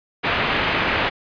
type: low-pass noise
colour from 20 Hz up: white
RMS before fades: -21 dBFS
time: 0.23-1.1 s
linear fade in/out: 20 ms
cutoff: 2800 Hz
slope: 24 dB/octave
effects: resampled to 11025 Hz